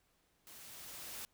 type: noise with level ramp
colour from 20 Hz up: white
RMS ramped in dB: -55 to -45 dBFS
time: 0.47-1.25 s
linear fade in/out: 0 ms
effects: pink hiss -75 dBFS RMS until 1.33 s